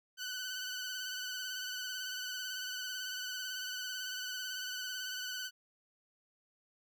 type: tone with vibrato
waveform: 15% pulse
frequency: 1502 Hz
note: F#6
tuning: 26 cents sharp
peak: -32 dBFS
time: 0.17-5.51 s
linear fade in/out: 50 ms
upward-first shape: sine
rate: 18 Hz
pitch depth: 35 cents each way
effects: none